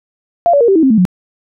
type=tone with pitch steps; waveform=sine; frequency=689 / 569.4 / 470.6 / 388.9 / 321.4 / 265.6 / 219.5 / 181.44 Hz; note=F5 / C#5 / A#4 / G4 / E4 / C4 / A3 / F#3; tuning=-24 / +46 / +16 / -14 / -44 / +26 / -4 / -34 cents; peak=-6 dBFS; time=0.46-1.052 s; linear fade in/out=0 ms; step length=74 ms; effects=none